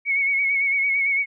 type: tone with vibrato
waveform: sine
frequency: 2217 Hz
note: C#7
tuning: in tune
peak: -18 dBFS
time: 0.05-1.26 s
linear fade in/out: 50 ms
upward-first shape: sine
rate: 8.9 Hz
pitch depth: 42 cents each way
effects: none